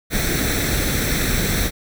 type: noise with comb filter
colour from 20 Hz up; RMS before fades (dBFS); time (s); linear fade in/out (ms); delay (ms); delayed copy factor
pink; -20; 0.1-1.71; 50; 0.51; +0.65
effects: none